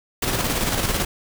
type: noise with tremolo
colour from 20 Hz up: pink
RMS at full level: -21 dBFS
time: 0.22-1.05 s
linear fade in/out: 5 ms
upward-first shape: square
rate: 18 Hz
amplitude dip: 40%
effects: none